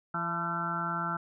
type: harmonic tone with a mistuned harmonic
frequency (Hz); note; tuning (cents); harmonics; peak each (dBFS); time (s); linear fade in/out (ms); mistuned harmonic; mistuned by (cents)
169.3; E3; +46; 1 / 2 / 4 / 5 / 6 / 7 / 8 / 9; -37 / -44 / -42 / -39 / -43 / -44 / -32 / -41; 0.14-1.17; 5; 5; +53
effects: none